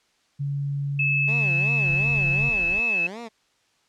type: tone with pitch glide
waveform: sine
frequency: 141.3 to 140.16 Hz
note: C#3 to C#3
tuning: +34 to +19 cents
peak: -24 dBFS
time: 0.39-2.5 s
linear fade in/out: 20 ms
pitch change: -15 cents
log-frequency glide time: 1.37-1.45 s
type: tone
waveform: sine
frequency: 2605 Hz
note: E7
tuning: 21 cents flat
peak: -20 dBFS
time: 0.99-3.07 s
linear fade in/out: 5 ms
type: tone with vibrato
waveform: 15% pulse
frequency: 200.1 Hz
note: G3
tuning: 36 cents sharp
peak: -28 dBFS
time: 1.27-3.29 s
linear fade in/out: 20 ms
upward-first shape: sine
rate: 2.7 Hz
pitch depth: 300 cents each way
type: noise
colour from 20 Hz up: brown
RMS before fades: -38 dBFS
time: 1.85-2.8 s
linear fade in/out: 0 ms
effects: white hiss -65 dBFS RMS until 3.88 s + low-pass 6000 Hz 12 dB/octave